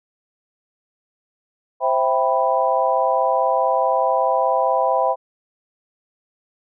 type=chord; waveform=sine; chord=C major seventh; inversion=none; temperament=equal; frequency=523.3 / 659.3 / 784 / 987.8 Hz; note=C5 / E5 / G5 / B5; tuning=0 / 0 / 0 / 0 cents; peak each=-21 dBFS; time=1.8-5.16 s; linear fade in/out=50 ms; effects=none